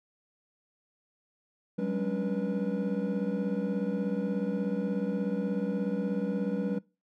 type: tone cluster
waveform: triangle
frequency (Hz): 185.4 / 202 / 277.1 / 297.1 / 485.6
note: F#3 / G#3 / C#4 / D4 / B4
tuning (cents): +4 / -48 / -1 / +20 / -29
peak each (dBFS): -31 / -30 / -35 / -39 / -33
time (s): 1.78-6.79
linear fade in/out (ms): 10
effects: noise-tail reverb RT60 0.3 s tail -23 dB re dry